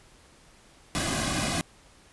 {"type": "noise with comb filter", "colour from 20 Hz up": "pink", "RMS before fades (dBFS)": -28, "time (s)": [0.95, 1.61], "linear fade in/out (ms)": 0, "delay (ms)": 2.2, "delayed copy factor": -0.85, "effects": ["pink hiss -56 dBFS RMS until 2.12 s", "resampled to 24000 Hz"]}